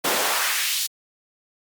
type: noise with high-pass filter sweep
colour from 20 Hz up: pink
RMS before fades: -23 dBFS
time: 0.04-0.87 s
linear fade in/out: 10 ms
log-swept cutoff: 350 to 4600 Hz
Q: 1.2
effects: Opus 48 kbps